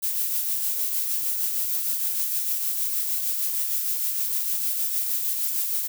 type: noise with tremolo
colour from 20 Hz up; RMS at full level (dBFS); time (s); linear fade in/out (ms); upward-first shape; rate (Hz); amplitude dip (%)
violet; -24; 0.02-5.88; 20; triangle; 6.5; 40
effects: none